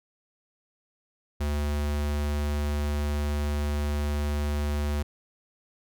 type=tone; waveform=square; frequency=73.42 Hz; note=D2; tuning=in tune; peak=-26 dBFS; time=1.4-5.03 s; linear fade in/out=10 ms; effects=none